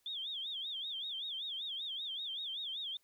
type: tone with vibrato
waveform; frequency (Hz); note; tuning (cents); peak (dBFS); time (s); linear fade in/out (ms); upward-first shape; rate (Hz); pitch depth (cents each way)
sine; 3427; A7; -46; -38; 0.06-2.97; 2; sine; 5.2; 170
effects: white hiss -75 dBFS RMS until 3.03 s